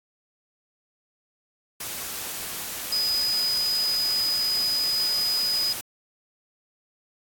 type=tone in noise; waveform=sine; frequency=4978 Hz; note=D#8; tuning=in tune; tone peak=-22 dBFS; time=2.92-5.73 s; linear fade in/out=5 ms; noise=white; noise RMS=-33 dBFS; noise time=1.8-5.81 s; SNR=+8 dB; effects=AAC 64 kbps